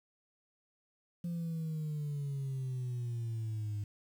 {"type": "exponential sweep", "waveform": "sine", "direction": "down", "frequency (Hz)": [173.7, 102.5], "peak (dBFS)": -32, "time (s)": [1.24, 3.84], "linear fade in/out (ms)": 5, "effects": ["tanh soft clip ceiling -33 dBFS", "10-bit"]}